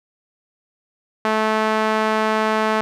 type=tone with band-pass filter; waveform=sawtooth; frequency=217.6 Hz; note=A3; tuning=19 cents flat; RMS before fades=-19 dBFS; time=1.25-2.81 s; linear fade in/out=0 ms; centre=1100 Hz; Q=0.87; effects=none